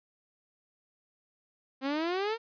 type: exponential sweep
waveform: sawtooth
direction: up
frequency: 260.9 to 467.4 Hz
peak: -25 dBFS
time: 1.81-2.38 s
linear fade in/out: 50 ms
effects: resampled to 11025 Hz